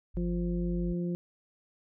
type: tone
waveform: sine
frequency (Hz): 49.19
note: G1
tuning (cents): +7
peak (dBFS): -33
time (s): 0.14-0.94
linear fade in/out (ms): 20
type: harmonic tone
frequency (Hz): 174.61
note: F3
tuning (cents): 0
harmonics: 1 / 2 / 3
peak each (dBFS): -30 / -36 / -45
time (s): 0.17-1.15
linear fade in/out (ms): 0
effects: none